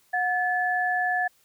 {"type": "tone pair together", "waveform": "sine", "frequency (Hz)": [727, 1729], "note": ["F#5", "A6"], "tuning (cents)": [-31, -31], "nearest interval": "octave + minor third", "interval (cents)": 1500, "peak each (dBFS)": -25, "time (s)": [0.13, 1.28], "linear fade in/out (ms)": 10, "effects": ["white hiss -63 dBFS RMS until 1.44 s"]}